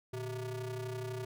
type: ring-modulated tone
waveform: square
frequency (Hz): 132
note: C3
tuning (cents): +16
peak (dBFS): -35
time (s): 0.13-1.25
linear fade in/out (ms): 5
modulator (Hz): 248
effects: none